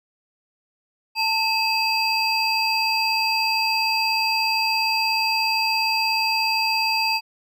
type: tone cluster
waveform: triangle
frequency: 887 / 2584 / 4749 Hz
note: A5 / E7 / D8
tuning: +14 / -35 / +18 cents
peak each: -22 dBFS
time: 1.15-7.21 s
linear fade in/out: 50 ms
effects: none